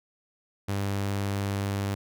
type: tone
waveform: sawtooth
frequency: 99.6 Hz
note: G2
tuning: 28 cents sharp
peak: -23 dBFS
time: 0.68-1.95 s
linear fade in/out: 10 ms
effects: none